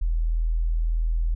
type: tone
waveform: sine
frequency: 40.87 Hz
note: E1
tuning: 14 cents flat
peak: -20 dBFS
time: 0.01-1.35 s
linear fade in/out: 10 ms
effects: none